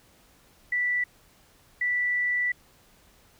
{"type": "tone bursts at uneven times", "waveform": "sine", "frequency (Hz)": 1967, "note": "B6", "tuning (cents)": -7, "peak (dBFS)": -23, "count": 2, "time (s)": [[0.72, 1.04], [1.81, 2.52]], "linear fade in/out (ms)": 5, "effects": ["pink hiss -59 dBFS RMS until 3.39 s"]}